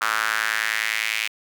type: tone with high-pass filter sweep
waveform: square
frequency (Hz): 55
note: A1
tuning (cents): 0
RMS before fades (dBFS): -24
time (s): 0.01-1.28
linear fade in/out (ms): 10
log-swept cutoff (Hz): 1300 to 2400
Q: 3.5
effects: none